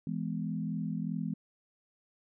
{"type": "chord", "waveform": "sine", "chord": "E major", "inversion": "none", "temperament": "equal with one note detuned", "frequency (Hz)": [164.81, 207.7, 249.7], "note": ["E3", "G#3", "B3"], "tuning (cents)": [0, 0, 19], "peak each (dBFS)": [-35, -36, -38], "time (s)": [0.07, 1.34], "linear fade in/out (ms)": 2, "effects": []}